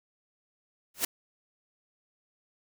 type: noise with exponential growth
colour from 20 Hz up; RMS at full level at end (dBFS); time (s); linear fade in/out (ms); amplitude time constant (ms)
white; -22; 0.94-1.05; 5; 22
effects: none